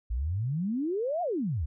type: exponential two-way sweep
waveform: sine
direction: up then down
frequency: 53 to 736 to 64.6 Hz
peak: -27 dBFS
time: 0.1-1.66 s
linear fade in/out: 10 ms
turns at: 1.22 s
effects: none